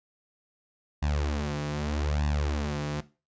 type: tone with flanger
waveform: sawtooth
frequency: 73.6 Hz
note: D2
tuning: 4 cents sharp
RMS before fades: -29 dBFS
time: 1.02-3.01 s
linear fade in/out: 10 ms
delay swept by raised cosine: 1.1 to 6.2 ms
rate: 0.81 Hz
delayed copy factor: +0.95
effects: noise-tail reverb RT60 0.3 s tail -17 dB re dry + resampled to 16000 Hz